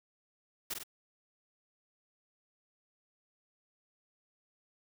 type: noise with echo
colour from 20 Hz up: white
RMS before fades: -36 dBFS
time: 0.7-0.74 s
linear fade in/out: 10 ms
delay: 48 ms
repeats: 2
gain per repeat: -4 dB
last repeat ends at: 0.836 s
effects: none